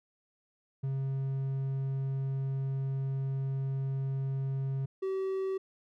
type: tone pair in turn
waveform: triangle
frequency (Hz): 135 / 382.8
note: C#3 / G4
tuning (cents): -45 / -41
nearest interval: octave + tritone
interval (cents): 1804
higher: second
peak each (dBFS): -28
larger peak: neither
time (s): 0.83-4.86 / 5.02-5.58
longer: first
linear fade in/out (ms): 10
effects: none